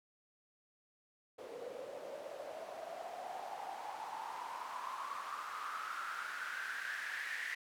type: noise with band-pass filter sweep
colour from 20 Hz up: white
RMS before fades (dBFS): -44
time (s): 1.38-7.55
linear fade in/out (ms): 10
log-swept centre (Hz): 470 to 1900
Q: 7.5
effects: none